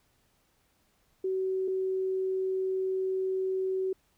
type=tone pair in turn; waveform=sine; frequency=377.9 / 377.9 Hz; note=F#4 / F#4; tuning=+37 / +37 cents; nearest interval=unison; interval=0 cents; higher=neither; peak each=-27 dBFS; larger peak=neither; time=1.24-1.68 / 1.68-3.93 s; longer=second; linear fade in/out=5 ms; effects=pink hiss -70 dBFS RMS until 4.17 s